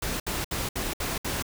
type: noise bursts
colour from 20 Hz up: pink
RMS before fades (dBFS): -30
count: 6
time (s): 0.02-1.425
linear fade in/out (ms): 5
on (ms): 180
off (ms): 65
effects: none